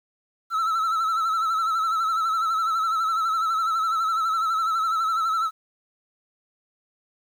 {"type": "tone with vibrato", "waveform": "triangle", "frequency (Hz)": 1316, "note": "E6", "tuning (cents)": -3, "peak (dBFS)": -19, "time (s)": [0.5, 5.51], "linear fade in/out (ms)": 50, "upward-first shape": "sine", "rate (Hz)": 12, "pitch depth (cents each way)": 58, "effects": ["9-bit"]}